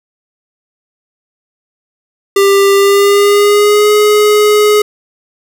square tone with pitch glide, 396.2 to 419.8 Hz, G4 to G#4, +18 to +19 cents, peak -6 dBFS, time 2.36-4.82 s, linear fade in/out 5 ms, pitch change +101 cents, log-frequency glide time 2.75-3.91 s, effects none

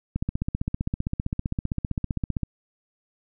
click train, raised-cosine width 5 ms, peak -13 dBFS, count 36, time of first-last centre 0.16-2.433 s, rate 15.4 Hz, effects none

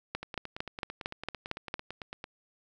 two click trains, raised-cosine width 0.3 ms, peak -23 / -16 dBFS, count 19 / 8, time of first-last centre 0.23-2.241 / 0.15-1.741 s, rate 8.95 / 4.4 Hz, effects none

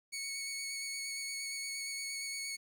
15% pulse tone with vibrato, 2217 Hz, C#7, in tune, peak -31 dBFS, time 0.12-2.57 s, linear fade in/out 20 ms, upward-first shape square, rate 8.6 Hz, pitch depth 12 cents each way, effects 11-bit

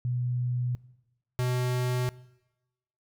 sine / square tone pair in turn, 123.47 / 125.05 Hz, B2 / B2, 0 / +22 cents, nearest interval unison, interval 22 cents, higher second, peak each -26 dBFS, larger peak neither, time 0.05-0.75 / 1.39-2.09 s, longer neither, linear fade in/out 0 ms, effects noise-tail reverb RT60 1.0 s tail -21 dB re dry

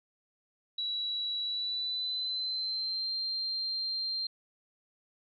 sine tone with pitch glide, 3913 to 4170 Hz, B7 to C8, -17 to -7 cents, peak -31 dBFS, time 0.78-4.27 s, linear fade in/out 5 ms, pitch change +110 cents, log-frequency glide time 1.41-3.12 s, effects none

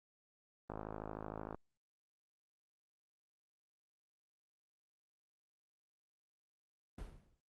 click train, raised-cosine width 1 ms, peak -29 dBFS, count 46, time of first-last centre 0.7-1.546 s, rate 53.2 Hz
brown noise with exponential decay, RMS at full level -42 dBFS, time 6.98-7.4 s, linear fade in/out 5 ms, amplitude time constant 90 ms
effects Opus 32 kbps

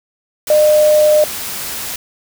sine tone in noise, 606 Hz, D#5, 46 cents flat, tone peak -7 dBFS, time 0.5-1.24 s, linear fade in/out 2 ms, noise white, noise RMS -24 dBFS, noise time 0.47-1.96 s, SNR +14 dB, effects none

